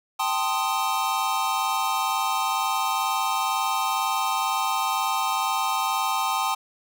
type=chord; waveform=square; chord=A half-diminished seventh; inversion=third; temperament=equal with one note detuned; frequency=784 / 886.1 / 1046.5 / 1244.5 Hz; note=G5 / A5 / C6 / Eb6; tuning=0 / +12 / 0 / 0 cents; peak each=-29 dBFS; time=0.19-6.55 s; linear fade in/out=10 ms; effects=none